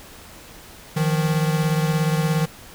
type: beating tone pair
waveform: square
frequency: 155.56 / 172.56 Hz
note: D#3 / F3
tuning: 0 / -20 cents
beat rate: 17 Hz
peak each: -20 / -25 dBFS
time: 0.96-2.46 s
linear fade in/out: 10 ms
effects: pink hiss -43 dBFS RMS until 2.74 s